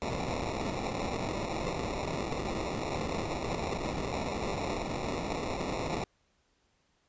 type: noise with sample-and-hold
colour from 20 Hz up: blue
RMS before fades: -34 dBFS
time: 0.02-6.04 s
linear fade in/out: 0 ms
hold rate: 1575 Hz
effects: pink hiss -72 dBFS RMS until 7.08 s + resampled to 16000 Hz